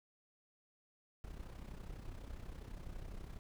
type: noise with amplitude modulation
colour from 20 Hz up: brown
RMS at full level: -45 dBFS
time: 1.24-3.39 s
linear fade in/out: 0 ms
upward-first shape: sine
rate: 32.1 Hz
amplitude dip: 65%
effects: none